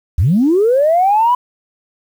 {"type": "linear sweep", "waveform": "sine", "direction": "up", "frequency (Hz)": [64.5, 1004], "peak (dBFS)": -8, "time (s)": [0.18, 1.35], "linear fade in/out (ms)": 5, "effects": ["tanh soft clip ceiling -4 dBFS", "7-bit"]}